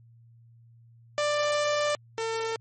sawtooth tone pair in turn, 591 / 450.7 Hz, D5 / A4, +11 / +42 cents, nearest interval perfect fourth, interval 469 cents, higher first, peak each -20 / -24 dBFS, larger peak first, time 1.18-1.95 / 2.18-2.56 s, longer first, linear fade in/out 0 ms, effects added 116 Hz sine -52 dBFS peak until 2.6 s + MP3 32 kbps

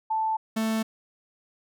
sine / 45% pulse tone pair in turn, 880 / 221.4 Hz, A5 / A3, 0 / +11 cents, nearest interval 2 octaves, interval 2389 cents, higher first, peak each -23 / -24 dBFS, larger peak first, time 0.1-0.37 / 0.56-0.83 s, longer neither, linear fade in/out 10 ms, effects none

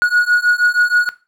triangle beating tone pair, 1450 / 1456.3 Hz, F#6 / F#6, -35 / -28 cents, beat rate 6.3 Hz, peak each -13 / -13 dBFS, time 0.02-1.09 s, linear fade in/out 0 ms, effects noise-tail reverb RT60 0.3 s tail -17 dB re dry

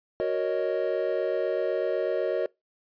triangle chord, D# minor seventh, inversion first, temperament equal, 370 / 466.2 / 554.4 / 622.3 Hz, F#4 / A#4 / C#5 / D#5, 0 / 0 / 0 / 0 cents, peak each -28 dBFS, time 0.2-2.46 s, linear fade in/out 0 ms, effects noise-tail reverb RT60 0.2 s tail -24 dB re dry + resampled to 11025 Hz

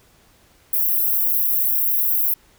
white high-pass noise, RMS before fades -19 dBFS, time 0.73-2.34 s, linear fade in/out 5 ms, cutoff 12000 Hz, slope 48 dB/octave, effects pink hiss -55 dBFS RMS until 2.58 s

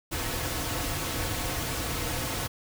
pink noise with comb filter, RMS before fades -31 dBFS, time 0.11-2.48 s, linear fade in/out 20 ms, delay 5 ms, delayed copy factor -0.55, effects none

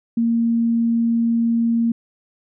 sine tone, 231.5 Hz, A#3, 12 cents flat, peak -15 dBFS, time 0.17-1.92 s, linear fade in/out 5 ms, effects none

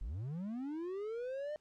triangle linear sweep, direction up, 36.71 to 613 Hz, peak -36 dBFS, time 0.01-1.56 s, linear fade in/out 0 ms, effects pink hiss -75 dBFS RMS until 1.6 s + low-pass 8000 Hz 12 dB/octave

